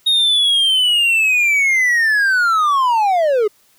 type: linear sweep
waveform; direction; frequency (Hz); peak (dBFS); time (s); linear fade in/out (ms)
triangle; down; 3745 to 400; -10; 0.06-3.48; 10
effects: white hiss -55 dBFS RMS until 3.78 s